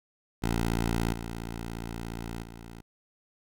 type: tone with level steps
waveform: 10% pulse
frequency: 57.1 Hz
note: A#1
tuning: 35 cents flat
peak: -18 / -27 / -35 dBFS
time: 0.42-2.82 s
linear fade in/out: 20 ms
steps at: 1.13 / 2.43 s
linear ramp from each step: 5 ms
effects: none